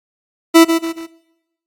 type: tone with echo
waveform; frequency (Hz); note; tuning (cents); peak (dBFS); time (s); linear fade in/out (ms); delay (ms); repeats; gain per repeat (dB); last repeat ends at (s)
40% pulse; 329.6; E4; 0; -3; 0.54-0.65; 20; 140; 3; -8; 1.07
effects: noise-tail reverb RT60 0.9 s tail -20 dB re dry + AAC 64 kbps